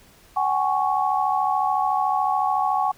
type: chord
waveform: sine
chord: F# suspended second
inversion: none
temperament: equal with one note detuned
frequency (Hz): 756.8 / 830.6 / 1108.7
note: F#5 / G#5 / C#6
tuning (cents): +39 / 0 / 0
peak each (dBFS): -23 / -23 / -24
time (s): 0.36-2.92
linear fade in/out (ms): 10
effects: pink hiss -53 dBFS RMS until 2.97 s